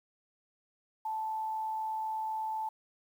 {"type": "tone with amplitude modulation", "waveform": "sine", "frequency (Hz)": 876, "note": "A5", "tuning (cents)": -8, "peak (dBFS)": -31, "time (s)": [1.05, 2.69], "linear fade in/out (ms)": 5, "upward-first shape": "sine", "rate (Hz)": 128, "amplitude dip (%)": 25, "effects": ["10-bit"]}